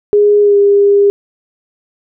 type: tone with pitch glide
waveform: sine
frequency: 413.2 to 403.5 Hz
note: G#4 to G#4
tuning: -9 to -50 cents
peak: -5 dBFS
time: 0.13-1.1 s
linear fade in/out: 0 ms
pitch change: -41 cents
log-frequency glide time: 0.41-0.57 s
effects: none